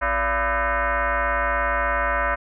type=tone with frequency modulation; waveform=sine; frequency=261.6 Hz; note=C4; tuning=in tune; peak=-19 dBFS; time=0.01-2.36 s; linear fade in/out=20 ms; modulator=315 Hz; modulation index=5.3; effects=none